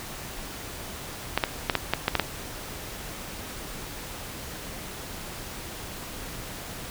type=clicks; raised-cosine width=0.3 ms; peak=-5 dBFS; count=8; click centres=1.376 / 1.438 / 1.698 / 1.753 / 1.936 / 2.081 / 2.153 / 2.197 s; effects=pink hiss -38 dBFS RMS until 6.9 s